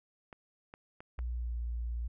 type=clicks; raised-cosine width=0.5 ms; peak=-32 dBFS; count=4; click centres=0.328 / 0.739 / 1.005 / 1.19 s
type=tone with pitch glide; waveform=sine; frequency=60 to 58.6 Hz; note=B1 to A#1; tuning=-49 to +10 cents; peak=-33 dBFS; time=1.18-2.08 s; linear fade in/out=10 ms; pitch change=-41 cents; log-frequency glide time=1.37-1.54 s
effects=none